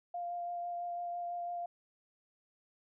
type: tone with vibrato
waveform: sine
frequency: 698.5 Hz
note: F5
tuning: in tune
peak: -36 dBFS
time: 0.14-1.66 s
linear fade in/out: 5 ms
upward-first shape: sine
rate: 6 Hz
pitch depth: 11 cents each way
effects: none